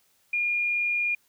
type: tone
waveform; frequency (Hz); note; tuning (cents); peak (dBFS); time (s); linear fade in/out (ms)
sine; 2421; D#7; -48; -23; 0.33-1.15; 5
effects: white hiss -66 dBFS RMS until 1.28 s